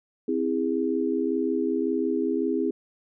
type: chord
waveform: sine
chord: C augmented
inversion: none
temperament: just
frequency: 261.6 / 327 / 408.8 Hz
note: C4 / E4 / G#4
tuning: 0 / -14 / -27 cents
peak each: -27 / -27 / -27 dBFS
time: 0.28-2.71 s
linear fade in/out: 5 ms
effects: none